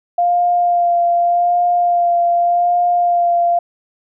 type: tone with vibrato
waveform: sine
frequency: 698.5 Hz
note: F5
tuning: in tune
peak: -11 dBFS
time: 0.18-3.59 s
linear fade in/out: 5 ms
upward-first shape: sine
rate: 0.85 Hz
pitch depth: 17 cents each way
effects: none